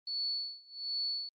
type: tone with tremolo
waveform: sine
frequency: 4435 Hz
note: C#8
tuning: in tune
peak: -31 dBFS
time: 0.07-1.29 s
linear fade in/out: 2 ms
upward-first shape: sine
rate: 1.3 Hz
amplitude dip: 95%
effects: Opus 24 kbps